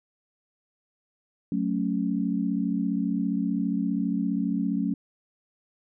sine chord, F# minor, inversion none, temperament equal, 185 / 220 / 277.2 Hz, F#3 / A3 / C#4, 0 / 0 / 0 cents, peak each -28 dBFS, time 1.52-4.94 s, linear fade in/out 2 ms, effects none

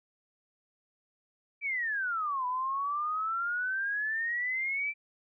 sine exponential two-way sweep, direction down then up, 2350 to 987.8 to 2350 Hz, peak -29 dBFS, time 1.61-4.94 s, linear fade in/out 50 ms, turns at 2.46 s, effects none

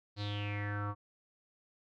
square tone with low-pass filter sweep, 102.9 Hz, G#2, 16 cents flat, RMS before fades -37 dBFS, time 0.16-0.95 s, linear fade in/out 50 ms, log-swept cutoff 4400 to 1100 Hz, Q 7.1, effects none

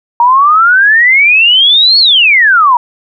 sine exponential two-way sweep, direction up then down, 932.3 to 4435 to 932.3 Hz, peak -3 dBFS, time 0.2-2.77 s, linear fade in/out 2 ms, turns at 1.99 s, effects none

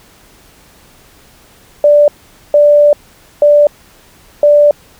sine tone bursts at uneven times, 587.3 Hz, D5, in tune, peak -3 dBFS, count 4, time 1.84-2.08 / 2.54-2.93 / 3.42-3.67 / 4.43-4.71 s, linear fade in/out 2 ms, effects pink hiss -44 dBFS RMS until 4.99 s

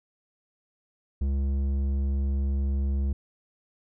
square tone with low-pass filter, 68.8 Hz, C#2, 12 cents flat, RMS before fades -26 dBFS, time 1.21-3.13 s, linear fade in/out 5 ms, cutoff 230 Hz, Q 0.58, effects none

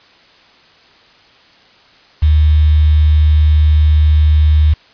sine tone with quantisation, 76.2 Hz, D#2, 36 cents flat, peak -6 dBFS, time 2.22-4.74 s, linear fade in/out 10 ms, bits 5, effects white hiss -46 dBFS RMS until 4.93 s + resampled to 11025 Hz

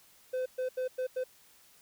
triangle tone bursts at uneven times, 511 Hz, C5, 41 cents flat, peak -28 dBFS, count 5, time 0.33-0.46 / 0.58-0.69 / 0.77-0.88 / 0.98-1.07 / 1.16-1.24 s, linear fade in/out 10 ms, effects white hiss -61 dBFS RMS until 1.81 s

